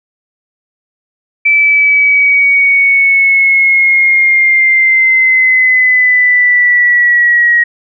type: linear sweep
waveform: sine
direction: down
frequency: 2321 to 1893 Hz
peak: -5 dBFS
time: 1.45-7.64 s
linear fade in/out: 10 ms
effects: none